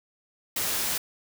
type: noise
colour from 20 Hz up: white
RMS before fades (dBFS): -28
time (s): 0.56-0.98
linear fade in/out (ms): 5
effects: none